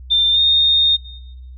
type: tone with pitch glide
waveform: sine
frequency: 3586 to 3676 Hz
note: A7 to A#7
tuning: +32 to -25 cents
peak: -11 dBFS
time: 0.1-0.97 s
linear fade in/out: 20 ms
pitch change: +43 cents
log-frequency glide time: 0.32-0.39 s
effects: noise-tail reverb RT60 1.0 s tail -19 dB re dry + added 63 Hz sine -33 dBFS peak until 1.57 s